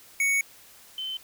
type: tone pair in turn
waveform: square / sine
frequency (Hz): 2225 / 3070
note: C#7 / G7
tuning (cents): +6 / -37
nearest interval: tritone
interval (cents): 557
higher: second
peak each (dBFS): -22 / -30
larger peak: first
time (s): 0.2-0.41 / 0.98-1.17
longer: first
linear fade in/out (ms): 2
effects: white hiss -52 dBFS RMS until 1.23 s